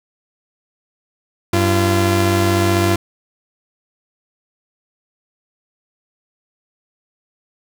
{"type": "tone pair together", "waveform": "sawtooth", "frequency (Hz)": [95.67, 341.9], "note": ["G2", "F4"], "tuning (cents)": [-42, -37], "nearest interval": "octave + minor seventh", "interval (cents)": 2205, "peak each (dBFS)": -12, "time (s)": [1.53, 2.96], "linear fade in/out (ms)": 5, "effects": []}